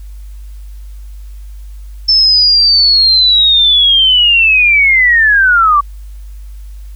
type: linear sweep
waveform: sine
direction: down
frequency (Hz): 5310 to 1129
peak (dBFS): -5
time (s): 2.08-5.81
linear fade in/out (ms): 10
effects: added 50 Hz sine -26 dBFS peak until 6.95 s + white hiss -50 dBFS RMS until 6.95 s